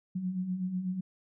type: beating tone pair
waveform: sine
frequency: 177.5 / 185.6 Hz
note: F3 / F#3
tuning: +28 / +6 cents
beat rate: 8.1 Hz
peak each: -39 / -31 dBFS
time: 0.15-1.01 s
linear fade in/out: 10 ms
effects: none